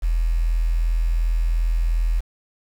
sine tone, 41.37 Hz, E1, 7 cents sharp, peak -16 dBFS, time 0.02-2.21 s, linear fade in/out 20 ms, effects tanh soft clip ceiling -12 dBFS + 7-bit

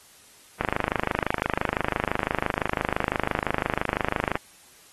click train, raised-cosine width 0.5 ms, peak -8 dBFS, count 98, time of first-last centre 0.61-4.355 s, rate 25.9 Hz, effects white hiss -53 dBFS RMS until 4.92 s + AAC 32 kbps

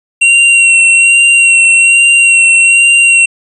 square tone with vibrato, 2743 Hz, F7, 32 cents flat, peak -4 dBFS, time 0.21-3.26 s, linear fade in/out 10 ms, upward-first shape sine, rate 1.2 Hz, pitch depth 19 cents each way, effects resampled to 24000 Hz

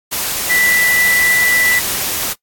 sine tone in noise, 1975.5 Hz, B6, in tune, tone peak -11 dBFS, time 0.49-1.8 s, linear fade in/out 20 ms, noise white, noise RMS -19 dBFS, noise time 0.11-2.34 s, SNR +5 dB, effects noise-tail reverb RT60 0.1 s tail -21 dB re dry + AAC 64 kbps

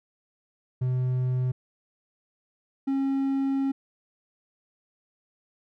triangle tone pair in turn, 127.1 / 271.7 Hz, C3 / C#4, -50 / -35 cents, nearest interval octave + minor second, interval 1315 cents, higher second, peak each -21 dBFS, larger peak neither, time 0.81-1.52 / 2.87-3.72 s, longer second, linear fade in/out 10 ms, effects none

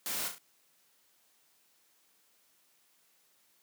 white noise with echo, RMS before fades -36 dBFS, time 0.06-0.28 s, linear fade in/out 0 ms, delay 34 ms, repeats 3, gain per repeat -6 dB, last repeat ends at 0.382 s, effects white hiss -69 dBFS RMS until 3.62 s + high-pass 150 Hz 12 dB/octave

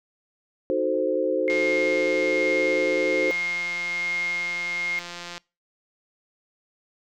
sine chord, D# diminished seventh, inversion none, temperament equal, 311.1 / 370 / 440 / 523.3 Hz, D#4 / F#4 / A4 / C5, 0 / 0 / 0 / 0 cents, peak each -29 / -27 / -28 / -24 dBFS, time 0.7-3.31 s, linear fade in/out 0 ms
sine tone with tremolo, 2137 Hz, C7, 36 cents sharp, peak -23 dBFS, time 1.48-4.99 s, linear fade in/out 0 ms, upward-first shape sine, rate 1.2 Hz, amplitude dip 30%
click train, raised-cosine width 0.2 ms, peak -19 dBFS, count 676, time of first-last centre 1.5-5.379 s, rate 174 Hz
effects noise-tail reverb RT60 0.3 s tail -25 dB re dry

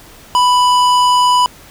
sine tone with hard clipping, 991 Hz, B5, 6 cents sharp, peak -10 dBFS, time 0.35-1.46 s, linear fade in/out 0 ms, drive 14 dB, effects pink hiss -40 dBFS RMS until 1.7 s

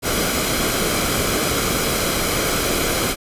pink noise with comb filter, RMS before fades -20 dBFS, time 0.02-3.16 s, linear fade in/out 50 ms, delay 1.1 ms, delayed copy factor -0.5, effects resampled to 32000 Hz

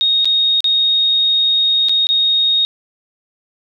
sine tone with dropouts, 3729 Hz, A#7, in tune, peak -11 dBFS, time 0.01-2.65 s, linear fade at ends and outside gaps 0 ms, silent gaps 0.246-0.255 / 0.605-0.643 / 1.886-1.894 / 2.069-2.09 s, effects none

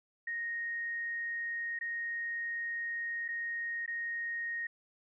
sine tone with dropouts, 1864.7 Hz, A#6, in tune, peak -34 dBFS, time 0.27-4.67 s, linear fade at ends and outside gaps 5 ms, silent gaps 1.79-1.81 / 3.281-3.286 / 3.862-3.877 s, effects none

